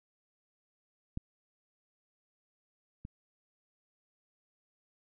clicks, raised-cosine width 5 ms, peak -23 / -30 dBFS, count 2, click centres 1.174 / 3.051 s, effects none

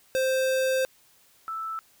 square / sine tone pair in turn, 523.3 / 1318.6 Hz, C5 / E6, 0 / 0 cents, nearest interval octave + major third, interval 1600 cents, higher second, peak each -23 / -30 dBFS, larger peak first, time 0.15-0.85 / 1.48-1.79 s, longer first, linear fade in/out 0 ms, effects white hiss -60 dBFS RMS until 2 s

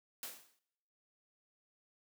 white noise with exponential decay, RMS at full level -41 dBFS, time 0.23-0.59 s, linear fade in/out 1 ms, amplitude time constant 77 ms, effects noise-tail reverb RT60 1.0 s tail -26 dB re dry + high-pass 200 Hz 12 dB/octave

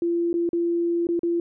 sine tone with dropouts, 341.7 Hz, F4, 38 cents flat, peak -20 dBFS, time 0.02-1.4 s, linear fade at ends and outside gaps 2 ms, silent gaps 0.33-0.34 / 0.491-0.531 / 1.07-1.088 / 1.193-1.232 s, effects none

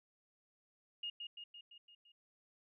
sine tone with echo, 2851 Hz, F7, 35 cents sharp, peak -39 dBFS, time 1.03-1.1 s, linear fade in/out 5 ms, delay 170 ms, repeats 6, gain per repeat -4 dB, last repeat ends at 2.12 s, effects none

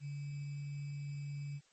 sine tone with sample-and-hold, 142.9 Hz, D3, 47 cents flat, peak -39 dBFS, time 0-1.61 s, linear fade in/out 50 ms, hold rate 2450 Hz, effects white hiss -69 dBFS RMS until 1.72 s + MP3 32 kbps

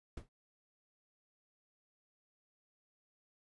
brown noise with exponential decay, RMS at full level -40 dBFS, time 0.17-0.29 s, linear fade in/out 5 ms, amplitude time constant 25 ms, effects resampled to 24000 Hz

